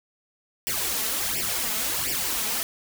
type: noise with flanger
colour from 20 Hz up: white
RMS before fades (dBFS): -27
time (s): 0.67-2.63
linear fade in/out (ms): 0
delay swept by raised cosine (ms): 0.38 to 4.68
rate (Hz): 1.4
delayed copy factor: +1
effects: none